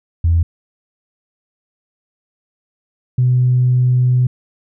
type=tone pair in turn; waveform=sine; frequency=83.8 / 125.56 Hz; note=E2 / B2; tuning=+29 / +29 cents; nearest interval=perfect fifth; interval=700 cents; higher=second; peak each=-9 dBFS; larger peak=neither; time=0.24-0.43 / 3.18-4.27 s; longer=second; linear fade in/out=5 ms; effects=tanh soft clip ceiling -5 dBFS